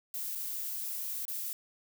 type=noise with dropouts; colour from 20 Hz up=violet; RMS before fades=-37 dBFS; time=0.14-1.53 s; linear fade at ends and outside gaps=1 ms; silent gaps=0.351-0.355 / 1.253-1.281 s; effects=none